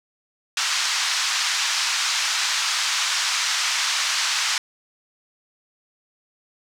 white band-pass noise, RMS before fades -23 dBFS, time 0.57-4.58 s, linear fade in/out 2 ms, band 990 to 6400 Hz, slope 24 dB/octave, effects none

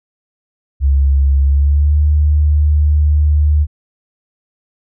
sine tone with pitch glide, 68.9 to 74.7 Hz, C#2 to D2, -10 to +30 cents, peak -8 dBFS, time 0.8-3.67 s, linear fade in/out 50 ms, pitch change +140 cents, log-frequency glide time 1.44-1.98 s, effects none

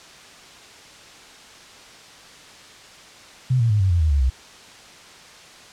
sine tone with pitch steps, 127.8 / 115.85 / 105.01 / 95.19 / 86.29 / 78.22 / 70.9 / 64.27 Hz, C3 / A#2 / G#2 / F#2 / F2 / D#2 / C#2 / C2, -40 / -10 / +20 / +50 / -20 / +10 / +40 / -30 cents, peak -15 dBFS, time 3.5-4.3 s, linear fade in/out 10 ms, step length 100 ms, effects white hiss -44 dBFS RMS until 5.72 s + low-pass 6000 Hz 12 dB/octave

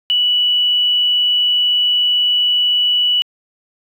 triangle tone, 2951 Hz, F#7, 5 cents flat, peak -8 dBFS, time 0.1-3.22 s, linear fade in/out 0 ms, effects tanh soft clip ceiling -10 dBFS

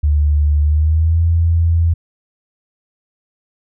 sine tone with pitch glide, 74 to 83.54 Hz, D2 to E2, +14 to +24 cents, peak -10 dBFS, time 0.03-1.94 s, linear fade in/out 10 ms, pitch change +210 cents, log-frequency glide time 0.63-1.21 s, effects none

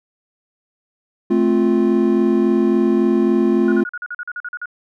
triangle chord, F major, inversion first, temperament just, 218.3 / 261.9 / 349.2 Hz, A3 / C4 / F4, -13 / +2 / 0 cents, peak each -15 / -17 / -14 dBFS, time 1.3-3.84 s, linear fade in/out 10 ms
sine tone bursts, 1449 Hz, F#6, 37 cents flat, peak -24 dBFS, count 12, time 3.68-4.657 s, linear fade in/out 2 ms, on 42 ms, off 43 ms
effects none

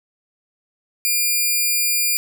5% pulse tone, 2400 Hz, D7, 37 cents sharp, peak -7 dBFS, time 1.05-2.17 s, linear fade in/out 0 ms, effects none

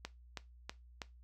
click train, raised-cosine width 0.2 ms, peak -23 dBFS, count 4, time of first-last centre 0.05-1.018 s, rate 3.1 Hz, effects noise-tail reverb RT60 0.2 s tail -17 dB re dry + added 60 Hz sine -56 dBFS peak until 1.23 s

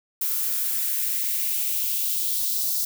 violet noise with high-pass filter sweep, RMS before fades -25 dBFS, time 0.21-2.85 s, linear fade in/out 5 ms, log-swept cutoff 1100 to 4700 Hz, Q 2.1, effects none

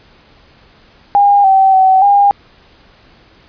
sine tone with pitch steps, 809 / 770 / 759 / 807 Hz, G#5 / G5 / F#5 / G#5, -46 / -31 / +44 / -50 cents, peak -5 dBFS, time 1.15-2.31 s, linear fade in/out 0 ms, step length 290 ms, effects pink hiss -46 dBFS RMS until 3.48 s + resampled to 11025 Hz

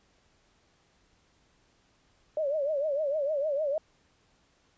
sine tone with vibrato, 587.3 Hz, D5, in tune, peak -26 dBFS, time 2.37-3.78 s, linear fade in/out 2 ms, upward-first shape triangle, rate 6.6 Hz, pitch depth 160 cents each way, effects pink hiss -67 dBFS RMS until 4.77 s + resampled to 16000 Hz

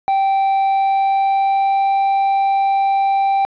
triangle tone with pitch glide, 780 to 785 Hz, G5 to G5, -9 to +2 cents, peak -11 dBFS, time 0.08-3.45 s, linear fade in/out 0 ms, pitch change +11 cents, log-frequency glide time 0.64-1.94 s, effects resampled to 11025 Hz + 8-bit

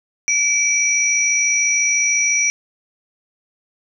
sine tone pair together, 2311 / 5823 Hz, D7 / F#8, -28 / -29 cents, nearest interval octave + major third, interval 1599 cents, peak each -17 dBFS, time 0.28-2.5 s, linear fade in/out 0 ms, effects none

